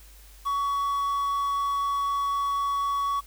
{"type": "tone with quantisation", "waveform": "triangle", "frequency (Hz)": 1124, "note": "C#6", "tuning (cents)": 24, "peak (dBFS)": -22, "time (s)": [0.45, 3.21], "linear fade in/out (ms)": 20, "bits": 8, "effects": ["added 50 Hz sine -48 dBFS peak until 3.26 s", "white hiss -54 dBFS RMS until 3.26 s"]}